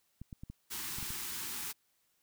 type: clicks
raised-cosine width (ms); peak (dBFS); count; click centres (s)
5; -32; 7; 0.216 / 0.328 / 0.435 / 0.5 / 0.985 / 1.028 / 1.105
type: band-stop noise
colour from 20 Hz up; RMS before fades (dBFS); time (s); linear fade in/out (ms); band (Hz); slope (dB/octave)
white; -40; 0.7-1.73; 20; 440 to 790; 96
effects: white hiss -75 dBFS RMS until 2.22 s